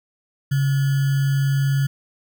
sine tone with sample-and-hold, 137.9 Hz, C#3, 9 cents flat, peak -16 dBFS, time 0.51-1.87 s, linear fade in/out 10 ms, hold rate 1575 Hz, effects none

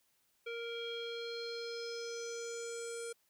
square tone with low-pass filter sweep, 466.2 Hz, A#4, in tune, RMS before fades -42 dBFS, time 0.46-3.13 s, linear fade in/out 10 ms, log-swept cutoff 2700 to 9100 Hz, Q 5.4, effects white hiss -75 dBFS RMS until 3.29 s

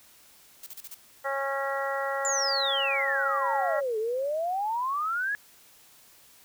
blue noise bursts, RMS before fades -41 dBFS, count 5, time 0.63-0.946 s, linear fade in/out 5 ms, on 36 ms, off 34 ms
harmonic tone, 274.2 Hz, C#4, 19 cents flat, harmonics 2 / 3 / 4 / 5 / 6 / 7, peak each -31 / -34 / -37 / -34 / -41 / -35 dBFS, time 1.24-3.81 s, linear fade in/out 20 ms
sine exponential two-way sweep, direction down then up, 7300 to 424.1 to 1714 Hz, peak -26 dBFS, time 2.25-5.35 s, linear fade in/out 0 ms, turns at 3.98 s
effects white hiss -56 dBFS RMS until 6.44 s

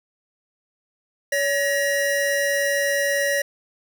square tone pair together, 565.2 / 1901 Hz, C#5 / A#6, +34 / +33 cents, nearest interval octave + major sixth, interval 2099 cents, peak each -23 dBFS, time 1.32-3.42 s, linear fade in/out 5 ms, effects 8-bit

